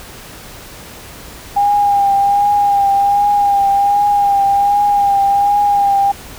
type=tone with vibrato; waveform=sine; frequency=807 Hz; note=G#5; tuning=50 cents flat; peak=-9 dBFS; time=1.56-6.12 s; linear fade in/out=10 ms; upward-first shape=triangle; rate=1.3 Hz; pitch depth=31 cents each way; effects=pink hiss -34 dBFS RMS until 6.38 s